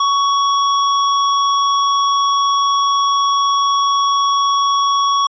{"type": "tone", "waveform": "square", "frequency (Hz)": 1119, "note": "C#6", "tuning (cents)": 16, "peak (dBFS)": -13, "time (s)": [0, 5.27], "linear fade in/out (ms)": 5, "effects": ["resampled to 16000 Hz"]}